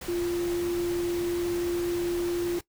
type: tone in noise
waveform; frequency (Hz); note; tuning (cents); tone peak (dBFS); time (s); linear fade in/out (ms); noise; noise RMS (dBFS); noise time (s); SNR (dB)
sine; 347.5; F4; -9; -25; 0.08-2.59; 5; pink; -39; 0.01-2.61; +11
effects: noise-tail reverb RT60 0.1 s tail -19 dB re dry